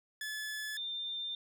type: tone pair in turn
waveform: sawtooth / sine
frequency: 1722 / 3596 Hz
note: A6 / A7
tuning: -38 / +37 cents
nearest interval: octave + minor second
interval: 1275 cents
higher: second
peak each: -34 / -36 dBFS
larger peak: first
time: 0.21-0.77 / 0.77-1.35 s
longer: second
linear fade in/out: 2 ms
effects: none